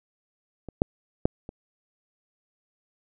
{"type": "clicks", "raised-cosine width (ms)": 2, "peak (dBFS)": [-24, -6, -6, -24], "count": 4, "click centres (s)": [0.687, 0.819, 1.255, 1.491], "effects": []}